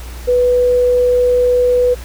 sine tone, 493.9 Hz, B4, in tune, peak -9 dBFS, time 0.27-1.95 s, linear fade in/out 20 ms, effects added 60 Hz sine -27 dBFS peak until 2.04 s + pink hiss -36 dBFS RMS until 2.04 s

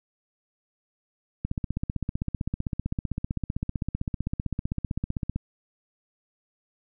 click train, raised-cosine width 5 ms, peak -15 dBFS, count 62, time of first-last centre 1.45-5.36 s, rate 15.6 Hz, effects none

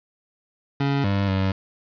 25% pulse tone with pitch steps, 139.8 / 99.1 / 95.9 Hz, C#3 / G2 / G2, +15 / +19 / -37 cents, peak -16 dBFS, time 0.8-1.52 s, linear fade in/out 5 ms, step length 240 ms, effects resampled to 11025 Hz + 7-bit

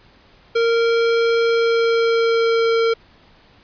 square tone with pitch glide, 462.4 to 456.8 Hz, A#4 to A#4, -14 to -35 cents, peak -15 dBFS, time 0.55-2.94 s, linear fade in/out 10 ms, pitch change -21 cents, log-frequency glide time 1.46-2.82 s, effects pink hiss -51 dBFS RMS until 3.63 s + resampled to 11025 Hz

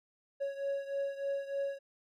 triangle beating tone pair, 554.4 / 557.7 Hz, C#5 / C#5, 0 / +10 cents, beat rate 3.3 Hz, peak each -33 / -37 dBFS, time 0.4-1.79 s, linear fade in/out 20 ms, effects none

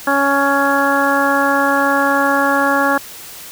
harmonic tone, 278.7 Hz, C#4, 9 cents sharp, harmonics 1 / 2 / 3 / 4 / 5 / 6, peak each -19 / -19 / -19 / -19 / -19 / -19 dBFS, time 0.07-2.98 s, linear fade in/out 5 ms, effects white hiss -34 dBFS RMS until 3.51 s

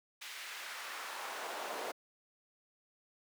brown noise with high-pass filter sweep, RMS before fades -43 dBFS, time 0.21-1.92 s, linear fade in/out 10 ms, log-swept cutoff 2400 to 530 Hz, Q 1.1, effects high-pass 300 Hz 12 dB/octave

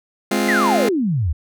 sawtooth chord, F minor, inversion first, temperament just, 209.5 / 261.9 / 349.2 Hz, Ab3 / C4 / F4, +15 / +2 / 0 cents, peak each -16 / -18 / -18 dBFS, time 0.31-0.89 s, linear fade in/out 5 ms
sine exponential sweep, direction down, 2093 to 70.3 Hz, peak -16 dBFS, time 0.48-1.33 s, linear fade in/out 10 ms
effects none

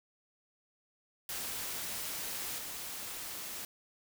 white noise with level steps, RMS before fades -39 / -42 dBFS, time 1.29-3.65 s, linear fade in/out 2 ms, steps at 2.58 s, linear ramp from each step 5 ms, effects none

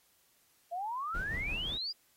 sine exponential sweep, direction up, 667 to 4978 Hz, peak -34 dBFS, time 0.71-1.93 s, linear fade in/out 20 ms
brown noise with tremolo, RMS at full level -39 dBFS, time 1.14-1.78 s, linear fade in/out 10 ms, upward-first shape sine, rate 5.8 Hz, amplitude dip 40%
effects white hiss -69 dBFS RMS until 2.16 s + AAC 48 kbps

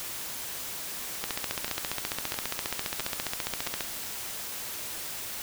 two click trains, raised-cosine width 0.2 ms, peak -12 / -15 dBFS, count 39 / 4, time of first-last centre 1.24-3.808 / 1.68-3.667 s, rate 14.8 / 1.51 Hz, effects white hiss -37 dBFS RMS until 5.42 s

